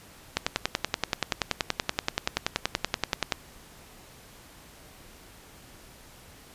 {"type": "click train", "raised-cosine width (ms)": 0.2, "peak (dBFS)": -6, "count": 32, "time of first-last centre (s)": [0.37, 3.322], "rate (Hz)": 10.5, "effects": ["pink hiss -51 dBFS RMS until 6.54 s", "resampled to 32000 Hz"]}